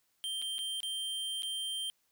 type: tone with dropouts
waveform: square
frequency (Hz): 3150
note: G7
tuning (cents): +8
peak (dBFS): -35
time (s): 0.24-1.9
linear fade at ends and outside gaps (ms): 0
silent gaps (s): 0.417-0.423 / 0.583-0.59 / 0.804-0.831 / 1.422-1.432
effects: white hiss -75 dBFS RMS until 2.11 s